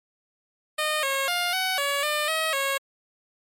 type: tone with pitch steps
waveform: 10% pulse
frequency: 612 / 544 / 706 / 750 / 565 / 600 / 637 / 548 Hz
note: D#5 / C#5 / F5 / F#5 / C#5 / D5 / D#5 / C#5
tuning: -29 / -33 / +19 / +23 / +33 / +37 / +41 / -20 cents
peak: -15 dBFS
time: 0.78-2.78 s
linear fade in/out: 10 ms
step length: 250 ms
effects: MP3 64 kbps

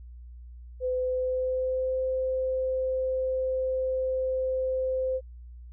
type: tone with pitch glide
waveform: sine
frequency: 507 to 518.6 Hz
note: B4 to C5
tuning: +45 to -15 cents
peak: -25 dBFS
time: 0.8-5.21 s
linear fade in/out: 50 ms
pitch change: +40 cents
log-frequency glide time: 0.93-2.02 s
effects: added 60 Hz sine -42 dBFS peak until 5.72 s

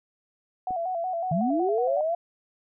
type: tone with vibrato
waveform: sine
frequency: 707 Hz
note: F5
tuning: 21 cents sharp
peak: -26 dBFS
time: 0.67-2.01 s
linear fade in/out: 2 ms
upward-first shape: square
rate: 5.4 Hz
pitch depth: 82 cents each way
type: clicks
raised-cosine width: 2 ms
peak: -27 / -36 dBFS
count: 2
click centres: 0.707 / 0.711 s
type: linear sweep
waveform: sine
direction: up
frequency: 146.83 to 698.5 Hz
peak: -23 dBFS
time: 1.31-2.15 s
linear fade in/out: 5 ms
effects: none

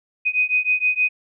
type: beating tone pair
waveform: sine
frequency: 2496 / 2502.4 Hz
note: D#7 / D#7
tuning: +5 / +9 cents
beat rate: 6.4 Hz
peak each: -20 dBFS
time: 0.25-1.09 s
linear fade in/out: 20 ms
effects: none

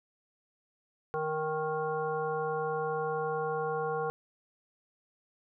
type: harmonic tone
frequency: 155.9 Hz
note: D#3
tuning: 4 cents sharp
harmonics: 1 / 3 / 5 / 7 / 9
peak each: -41 / -32 / -36 / -38 / -41 dBFS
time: 1.14-4.1 s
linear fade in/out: 0 ms
effects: none

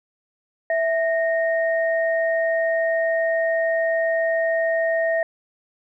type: tone pair together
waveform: sine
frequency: 657 / 1853.5 Hz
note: E5 / A#6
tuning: -6 / -10 cents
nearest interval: octave + tritone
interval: 1796 cents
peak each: -19 / -25 dBFS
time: 0.7-5.23 s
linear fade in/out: 2 ms
effects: none

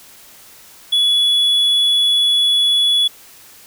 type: tone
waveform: triangle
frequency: 3401 Hz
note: G#7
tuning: 40 cents sharp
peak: -10 dBFS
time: 0.92-3.08 s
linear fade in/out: 10 ms
effects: white hiss -43 dBFS RMS until 3.66 s

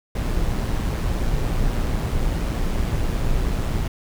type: noise with amplitude modulation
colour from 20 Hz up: brown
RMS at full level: -20 dBFS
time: 0.15-3.88 s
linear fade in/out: 5 ms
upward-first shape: sine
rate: 117 Hz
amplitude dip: 35%
effects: none

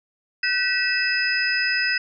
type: tone cluster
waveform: sine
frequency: 1520 / 1937 / 2614 / 5020 Hz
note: F#6 / B6 / E7 / D#8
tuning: +46 / -34 / -15 / +15 cents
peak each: -25 dBFS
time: 0.43-1.98 s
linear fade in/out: 5 ms
effects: none

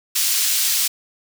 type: high-pass noise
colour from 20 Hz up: pink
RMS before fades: -19 dBFS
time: 0.15-0.88 s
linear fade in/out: 10 ms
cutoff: 4000 Hz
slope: 12 dB/octave
effects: none

